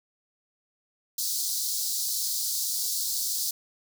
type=high-pass noise; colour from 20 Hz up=pink; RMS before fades=-29 dBFS; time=1.18-3.51 s; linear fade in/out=5 ms; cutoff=4200 Hz; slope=48 dB/octave; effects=none